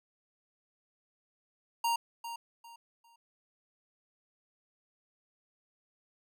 square tone with echo, 932.3 Hz, A#5, in tune, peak -28 dBFS, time 1.84-1.96 s, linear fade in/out 5 ms, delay 400 ms, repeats 3, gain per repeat -11 dB, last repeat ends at 3.16 s, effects none

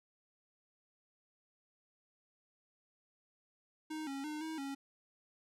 square tone with pitch steps, 311.4 / 274.3 / 303.8 / 318.1 / 275.5 Hz, D#4 / C#4 / D#4 / D#4 / C#4, +2 / -18 / -41 / +38 / -11 cents, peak -40 dBFS, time 3.9-4.75 s, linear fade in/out 10 ms, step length 170 ms, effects low-pass 11000 Hz 12 dB/octave

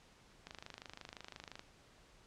click train, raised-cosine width 0.2 ms, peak -30 dBFS, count 30, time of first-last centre 0.47-1.594 s, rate 25.8 Hz, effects pink hiss -64 dBFS RMS until 2.26 s + low-pass 7000 Hz 12 dB/octave

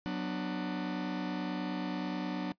45% pulse chord, B minor, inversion second, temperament just, 185.21 / 246.9 / 296.3 Hz, F#3 / B3 / D4, +2 / 0 / +15 cents, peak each -37 / -40 / -37 dBFS, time 0.06-2.52 s, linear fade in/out 0 ms, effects noise-tail reverb RT60 0.1 s tail -21 dB re dry + resampled to 11025 Hz

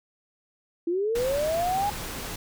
sine linear sweep, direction up, 329.6 to 830.6 Hz, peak -23 dBFS, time 0.87-1.9 s, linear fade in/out 5 ms
pink noise, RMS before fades -35 dBFS, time 1.15-2.36 s, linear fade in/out 5 ms
effects none

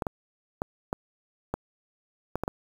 clicks, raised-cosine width 1 ms, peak -14 dBFS, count 8, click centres 0.022 / 0.068 / 0.619 / 0.929 / 1.54 / 2.356 / 2.436 / 2.479 s, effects 7-bit

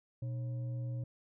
sine tone with frequency modulation, 121.5 Hz, B2, 28 cents flat, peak -35 dBFS, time 0.22-1.04 s, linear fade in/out 5 ms, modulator 422 Hz, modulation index 0.26, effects none

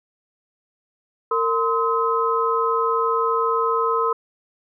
sine tone cluster, 457.1 / 1032 / 1277 Hz, A#4 / C6 / D#6, -34 / -24 / +45 cents, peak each -22 dBFS, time 1.31-4.13 s, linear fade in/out 5 ms, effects none

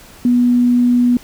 sine tone, 244.2 Hz, B3, 19 cents flat, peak -9 dBFS, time 0.25-1.17 s, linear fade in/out 2 ms, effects pink hiss -41 dBFS RMS until 1.23 s

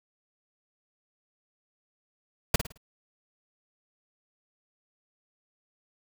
pink noise with echo, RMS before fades -20 dBFS, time 2.54-2.56 s, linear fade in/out 5 ms, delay 54 ms, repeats 4, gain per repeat -9 dB, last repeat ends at 2.776 s, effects none

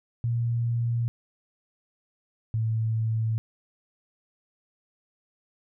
sine tone pair in turn, 117.7 / 111.66 Hz, A#2 / A2, +17 / +26 cents, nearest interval minor second, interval 91 cents, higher first, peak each -23 dBFS, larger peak neither, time 0.24-1.08 / 2.54-3.38 s, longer neither, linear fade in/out 0 ms, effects none

